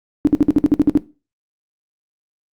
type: tone bursts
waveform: sine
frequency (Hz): 293.2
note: D4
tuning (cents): -3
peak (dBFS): -7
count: 10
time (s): 0.25-0.974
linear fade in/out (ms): 0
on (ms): 22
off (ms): 56
effects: noise-tail reverb RT60 0.3 s tail -17 dB re dry + Opus 48 kbps